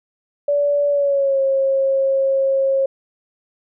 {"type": "tone with pitch glide", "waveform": "sine", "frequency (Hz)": [576, 540.5], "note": ["D5", "C#5"], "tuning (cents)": [-34, -44], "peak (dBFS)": -14, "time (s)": [0.48, 2.86], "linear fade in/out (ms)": 5, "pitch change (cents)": -110, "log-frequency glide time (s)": [0.89, 1.4], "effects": []}